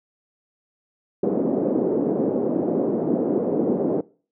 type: band-pass noise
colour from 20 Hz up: white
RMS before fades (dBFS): -22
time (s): 1.23-4.01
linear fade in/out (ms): 5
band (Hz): 200 to 460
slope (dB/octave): 24
effects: noise-tail reverb RT60 0.4 s tail -22 dB re dry